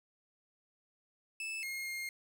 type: tone with pitch steps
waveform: 40% pulse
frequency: 2625 / 2142 / 2128 Hz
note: E7 / C7 / C7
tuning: -8 / +40 / +29 cents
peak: -37 dBFS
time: 1.4-2.09 s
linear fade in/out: 2 ms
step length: 230 ms
effects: none